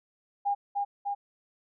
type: tone with echo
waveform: sine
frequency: 808 Hz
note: G#5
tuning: 48 cents flat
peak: -24 dBFS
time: 0.45-0.55 s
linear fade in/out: 20 ms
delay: 300 ms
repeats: 2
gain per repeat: -2 dB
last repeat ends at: 1.15 s
effects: none